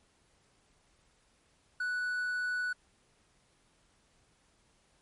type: tone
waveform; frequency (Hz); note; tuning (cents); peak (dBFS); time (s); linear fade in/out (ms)
triangle; 1480; F#6; 0; -29; 1.8-2.73; 5
effects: pink hiss -69 dBFS RMS until 5.01 s + MP3 48 kbps